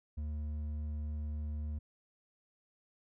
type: tone with hard clipping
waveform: sine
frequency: 75.3 Hz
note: D2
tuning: 44 cents sharp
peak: -37 dBFS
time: 0.17-1.79 s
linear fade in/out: 10 ms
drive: 5 dB
effects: none